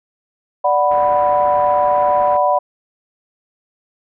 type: chord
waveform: sine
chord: B minor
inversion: first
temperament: equal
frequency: 587.3 / 740 / 987.8 Hz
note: D5 / F#5 / B5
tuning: 0 / 0 / 0 cents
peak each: -16 dBFS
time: 0.64-2.59 s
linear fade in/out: 10 ms
type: low-pass noise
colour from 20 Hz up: white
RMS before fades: -33 dBFS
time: 0.91-2.37 s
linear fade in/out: 2 ms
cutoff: 1600 Hz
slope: 24 dB/octave
effects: none